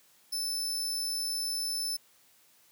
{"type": "tone", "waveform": "sawtooth", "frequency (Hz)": 5274, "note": "E8", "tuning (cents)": 0, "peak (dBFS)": -28, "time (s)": [0.32, 1.97], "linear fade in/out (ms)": 10, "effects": ["white hiss -63 dBFS RMS until 2.71 s", "high-pass 100 Hz 12 dB/octave"]}